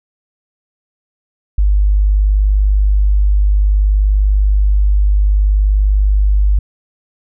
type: tone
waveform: sine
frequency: 50.3 Hz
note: G1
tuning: 45 cents sharp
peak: -8 dBFS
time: 1.58-6.59 s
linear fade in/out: 5 ms
effects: none